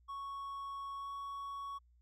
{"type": "tone with pitch glide", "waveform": "triangle", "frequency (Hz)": [1108.7, 1115.8], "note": ["C#6", "C#6"], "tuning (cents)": [0, 11], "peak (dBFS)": -39, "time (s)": [0.08, 1.79], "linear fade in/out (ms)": 20, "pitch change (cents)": 11, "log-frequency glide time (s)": [0.96, 1.11], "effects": ["added 60 Hz sine -64 dBFS peak until 2.01 s"]}